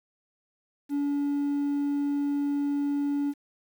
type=tone; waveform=triangle; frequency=285.7 Hz; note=D4; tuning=48 cents flat; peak=-22 dBFS; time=0.89-3.34 s; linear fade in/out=50 ms; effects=tanh soft clip ceiling -18 dBFS + 9-bit